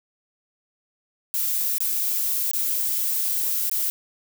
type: noise with dropouts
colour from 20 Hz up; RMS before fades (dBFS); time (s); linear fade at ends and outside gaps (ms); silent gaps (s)
violet; -24; 1.34-3.9; 0; 1.782-1.805 / 2.513-2.534 / 3.696-3.714
effects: none